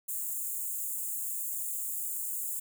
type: high-pass noise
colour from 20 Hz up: white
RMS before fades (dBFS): -35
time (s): 0.08-2.6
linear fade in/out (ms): 10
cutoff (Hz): 6900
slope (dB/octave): 96
effects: none